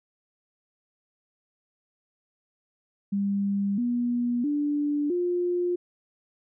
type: tone with pitch steps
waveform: sine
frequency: 199.7 / 241.6 / 292.4 / 353.8 Hz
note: G3 / B3 / D4 / F4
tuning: +32 / -38 / -7 / +23 cents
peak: -23 dBFS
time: 3.12-5.76 s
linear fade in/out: 10 ms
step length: 660 ms
effects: none